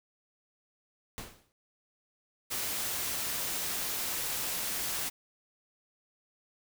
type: noise with exponential decay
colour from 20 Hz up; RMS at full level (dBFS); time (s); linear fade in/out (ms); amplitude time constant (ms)
pink; -38; 1.18-1.52; 0; 73
type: noise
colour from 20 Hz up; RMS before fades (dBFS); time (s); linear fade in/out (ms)
white; -34; 2.5-5.1; 20
effects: none